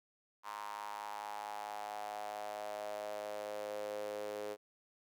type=tone with high-pass filter sweep; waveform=sawtooth; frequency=104.5 Hz; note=G#2; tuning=11 cents sharp; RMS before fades=-43 dBFS; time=0.43-4.57 s; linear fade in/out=50 ms; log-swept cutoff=1000 to 460 Hz; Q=5.9; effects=none